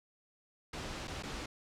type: noise with dropouts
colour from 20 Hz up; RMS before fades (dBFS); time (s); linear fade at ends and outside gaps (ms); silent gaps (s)
pink; -41; 0.73-1.46; 5; 1.074-1.078 / 1.226-1.233
effects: low-pass 6000 Hz 12 dB/octave